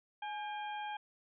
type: harmonic tone with a mistuned harmonic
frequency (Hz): 802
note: G5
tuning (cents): +39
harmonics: 1 / 2 / 3 / 4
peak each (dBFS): -39 / -47 / -51 / -51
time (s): 0.22-0.97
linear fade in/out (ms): 5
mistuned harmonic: 1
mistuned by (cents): +81
effects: none